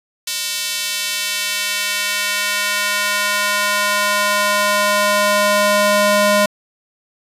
square tone with high-pass filter sweep, 205.2 Hz, G#3, 21 cents flat, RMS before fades -17 dBFS, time 0.27-6.46 s, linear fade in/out 5 ms, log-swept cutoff 3800 to 480 Hz, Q 1, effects resampled to 32000 Hz

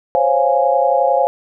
sine chord, Db major seventh, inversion third, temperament equal, 523.3 / 554.4 / 698.5 / 830.6 Hz, C5 / Db5 / F5 / Ab5, 0 / 0 / 0 / 0 cents, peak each -17 dBFS, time 0.15-1.27 s, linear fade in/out 0 ms, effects none

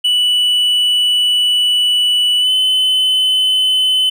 triangle tone with pitch glide, 2960 to 3033 Hz, F#7 to F#7, 0 to +42 cents, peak -9 dBFS, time 0.04-4.1 s, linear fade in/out 10 ms, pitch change +42 cents, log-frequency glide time 2.39-2.51 s, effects none

